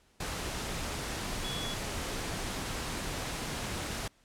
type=tone in noise; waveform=sine; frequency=3376 Hz; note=G#7; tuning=28 cents sharp; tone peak=-38 dBFS; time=1.44-1.74 s; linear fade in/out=5 ms; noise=pink; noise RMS=-36 dBFS; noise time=0.2-4.08 s; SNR=-5 dB; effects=pink hiss -66 dBFS RMS until 4.24 s + low-pass 10000 Hz 12 dB/octave